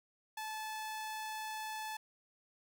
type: tone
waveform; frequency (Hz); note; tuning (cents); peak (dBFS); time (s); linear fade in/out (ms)
sawtooth; 868; A5; -24; -36; 0.37-1.97; 5
effects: none